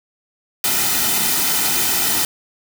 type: noise with comb filter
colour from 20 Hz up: white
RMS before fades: -18 dBFS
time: 0.64-2.25 s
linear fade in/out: 2 ms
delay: 1.8 ms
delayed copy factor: -0.65
effects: none